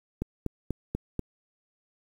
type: click train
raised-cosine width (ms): 3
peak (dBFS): -16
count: 5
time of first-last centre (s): 0.22-1.193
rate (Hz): 4.11
effects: 8-bit